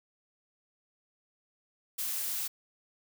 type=noise; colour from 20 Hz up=blue; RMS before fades=-34 dBFS; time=1.98-2.48 s; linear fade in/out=10 ms; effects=none